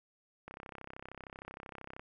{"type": "click train", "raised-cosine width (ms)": 0.5, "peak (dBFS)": -30, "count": 51, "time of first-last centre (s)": [0.48, 1.995], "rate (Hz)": 33, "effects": []}